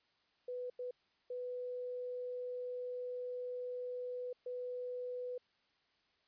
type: tone bursts at uneven times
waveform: sine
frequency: 496.3 Hz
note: B4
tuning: 8 cents sharp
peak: -39 dBFS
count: 4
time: 0.48-0.7 / 0.79-0.91 / 1.3-4.33 / 4.46-5.38 s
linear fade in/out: 5 ms
effects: white hiss -75 dBFS RMS until 6.27 s + resampled to 11025 Hz